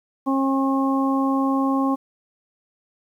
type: harmonic tone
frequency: 270 Hz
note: C#4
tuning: 45 cents flat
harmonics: 1 / 2 / 3 / 4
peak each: -19 / -29 / -28 / -26 dBFS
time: 0.26-1.96 s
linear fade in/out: 20 ms
effects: 9-bit